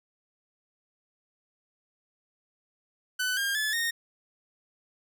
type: tone with pitch steps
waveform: sawtooth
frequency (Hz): 1502 / 1609.8 / 1725.3 / 1849.2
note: F#6 / G6 / A6 / A#6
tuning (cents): +26 / +46 / -34 / -14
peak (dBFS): -23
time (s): 3.19-3.91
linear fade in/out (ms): 10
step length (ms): 180
effects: none